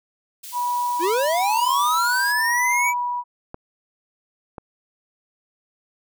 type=high-pass noise; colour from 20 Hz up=white; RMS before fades=-37 dBFS; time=0.43-2.33 s; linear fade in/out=10 ms; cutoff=3300 Hz; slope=12 dB/octave
type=tone with tremolo; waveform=sine; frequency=974 Hz; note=B5; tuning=24 cents flat; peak=-20 dBFS; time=0.52-3.24 s; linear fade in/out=50 ms; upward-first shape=sine; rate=0.98 Hz; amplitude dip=35%
type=linear sweep; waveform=square; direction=up; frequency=311.1 to 2322 Hz; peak=-20 dBFS; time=0.99-2.94 s; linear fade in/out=50 ms
type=clicks; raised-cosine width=1 ms; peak=-20 dBFS; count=2; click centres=3.544 / 4.582 s
effects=none